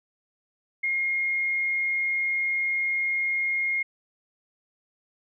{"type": "tone", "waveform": "sine", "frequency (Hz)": 2140, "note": "C7", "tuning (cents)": 38, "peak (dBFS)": -23, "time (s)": [0.83, 3.83], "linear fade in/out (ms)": 10, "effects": []}